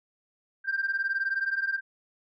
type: beating tone pair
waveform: sine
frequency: 1568 / 1587 Hz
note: G6 / G6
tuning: 0 / +21 cents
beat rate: 19 Hz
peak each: -29 / -27 dBFS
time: 0.64-1.81 s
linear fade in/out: 50 ms
effects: tanh soft clip ceiling -21 dBFS